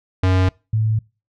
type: tone pair in turn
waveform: square / sine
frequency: 93 / 109.61 Hz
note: F#2 / A2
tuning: +9 / -6 cents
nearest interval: minor third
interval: 285 cents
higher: second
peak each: -14 / -15 dBFS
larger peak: first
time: 0.23-0.49 / 0.73-0.99 s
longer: neither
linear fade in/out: 5 ms
effects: noise-tail reverb RT60 0.3 s tail -25 dB re dry + low-pass 4000 Hz 12 dB/octave